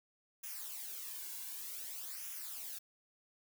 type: noise with flanger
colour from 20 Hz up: blue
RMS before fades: -45 dBFS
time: 0.43-2.79 s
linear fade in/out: 10 ms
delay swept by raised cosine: 0.23 to 1.63 ms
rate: 0.54 Hz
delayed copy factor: -0.7
effects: none